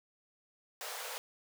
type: high-pass noise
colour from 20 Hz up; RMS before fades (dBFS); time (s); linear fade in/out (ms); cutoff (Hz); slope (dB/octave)
pink; -42; 0.81-1.18; 0; 450; 96
effects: none